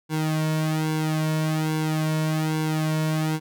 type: tone with flanger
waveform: sawtooth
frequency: 156.4 Hz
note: D#3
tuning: 9 cents sharp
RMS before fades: -24 dBFS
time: 0.09-3.4 s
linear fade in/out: 50 ms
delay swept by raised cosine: 1.6 to 2.49 ms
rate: 1.2 Hz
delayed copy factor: -0.8
effects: none